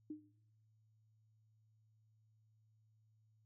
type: tone with exponential decay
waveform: sine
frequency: 304.1 Hz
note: D#4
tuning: 40 cents flat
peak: -40 dBFS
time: 0.1-0.29 s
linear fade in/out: 5 ms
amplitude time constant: 41 ms
effects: noise-tail reverb RT60 0.8 s tail -20 dB re dry + added 109 Hz sine -70 dBFS peak until 3.45 s